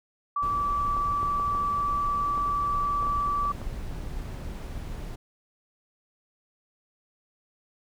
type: tone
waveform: sine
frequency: 1156 Hz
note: D6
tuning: 28 cents flat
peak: -24 dBFS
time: 0.36-3.52 s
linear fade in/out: 5 ms
type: noise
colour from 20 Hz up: brown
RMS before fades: -35 dBFS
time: 0.42-5.16 s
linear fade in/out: 10 ms
type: clicks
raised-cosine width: 1 ms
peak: -25 dBFS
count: 9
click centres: 0.967 / 1.23 / 1.397 / 1.55 / 2.378 / 3.027 / 3.069 / 3.454 / 3.616 s
effects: none